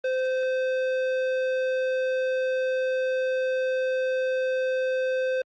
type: tone with tanh clipping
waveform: sine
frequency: 517 Hz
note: C5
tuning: 21 cents flat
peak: -25 dBFS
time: 0.04-5.42 s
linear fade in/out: 5 ms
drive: 13 dB
effects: Opus 24 kbps